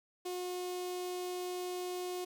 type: tone with notch filter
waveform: sawtooth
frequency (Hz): 361.1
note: F#4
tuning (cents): -42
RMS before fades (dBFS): -39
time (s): 0.25-2.25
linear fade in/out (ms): 10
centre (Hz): 1600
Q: 1
effects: 10-bit